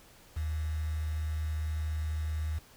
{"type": "tone with quantisation", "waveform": "sine", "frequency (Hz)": 77.78, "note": "D#2", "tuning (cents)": 0, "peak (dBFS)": -30, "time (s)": [0.36, 2.59], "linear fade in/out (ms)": 10, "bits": 8, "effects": ["pink hiss -57 dBFS RMS until 2.76 s"]}